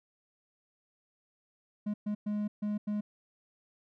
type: tone bursts at uneven times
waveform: triangle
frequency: 208.7 Hz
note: G#3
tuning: 9 cents sharp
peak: -28 dBFS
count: 5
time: 1.86-1.94 / 2.06-2.15 / 2.26-2.48 / 2.62-2.78 / 2.87-3.01 s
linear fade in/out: 10 ms
effects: none